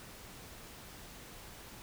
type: silence
effects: pink hiss -51 dBFS RMS until 1.82 s